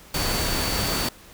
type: tone in noise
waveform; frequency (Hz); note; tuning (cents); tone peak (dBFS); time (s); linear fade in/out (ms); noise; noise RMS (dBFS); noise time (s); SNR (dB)
sine; 4500; C#8; +25; -31; 0.14-1.09; 5; pink; -25; 0.14-1.09; -9
effects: pink hiss -48 dBFS RMS until 1.33 s